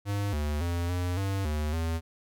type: tone with pitch steps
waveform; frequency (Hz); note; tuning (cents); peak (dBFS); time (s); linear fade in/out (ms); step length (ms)
square; 101.2 / 74.4 / 86.2 / 89.2 / 97.6 / 75.6 / 81.9; G#2 / D2 / F2 / F2 / G2 / D#2 / E2; -44 / +23 / -22 / +37 / -7 / -49 / -11; -28; 0.05-2.01; 50; 280
effects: none